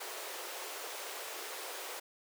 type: high-pass noise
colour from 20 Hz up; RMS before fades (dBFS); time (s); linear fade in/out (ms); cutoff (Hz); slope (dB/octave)
pink; -43; 0-2; 10; 370; 48
effects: none